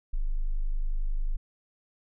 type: tone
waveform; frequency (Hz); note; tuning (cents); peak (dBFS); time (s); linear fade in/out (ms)
sine; 25.54; G#0; -28; -24; 0.13-1.37; 10
effects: none